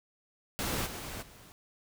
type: noise with level steps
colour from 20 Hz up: pink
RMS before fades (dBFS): -33 / -41 / -54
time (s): 0.59-1.52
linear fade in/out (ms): 0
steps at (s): 0.85 / 1.21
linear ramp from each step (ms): 20
effects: none